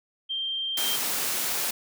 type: tone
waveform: sine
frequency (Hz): 3165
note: G7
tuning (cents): +16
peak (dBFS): -27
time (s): 0.29-0.97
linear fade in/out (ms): 20
type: high-pass noise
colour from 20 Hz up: white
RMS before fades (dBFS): -28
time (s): 0.77-1.71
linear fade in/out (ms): 5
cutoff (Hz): 180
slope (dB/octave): 12
effects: none